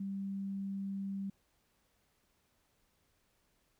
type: tone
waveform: sine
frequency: 196 Hz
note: G3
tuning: in tune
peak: -36 dBFS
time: 0-1.3 s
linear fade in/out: 5 ms
effects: pink hiss -75 dBFS RMS until 3.79 s